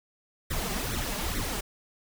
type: noise with flanger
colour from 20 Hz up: pink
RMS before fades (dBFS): -31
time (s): 0.5-1.61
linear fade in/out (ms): 10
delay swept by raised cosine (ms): 0.51 to 5.01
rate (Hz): 2.3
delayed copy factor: +1
effects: none